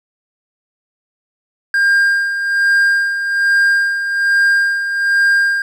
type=tone with tremolo; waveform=triangle; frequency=1604 Hz; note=G6; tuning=39 cents sharp; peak=-7 dBFS; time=1.74-5.62 s; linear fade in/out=2 ms; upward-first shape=sine; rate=1.2 Hz; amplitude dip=60%; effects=none